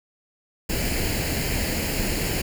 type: noise with comb filter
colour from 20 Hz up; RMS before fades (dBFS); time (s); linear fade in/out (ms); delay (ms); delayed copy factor
pink; -25; 0.69-2.42; 10; 0.42; +0.65
effects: none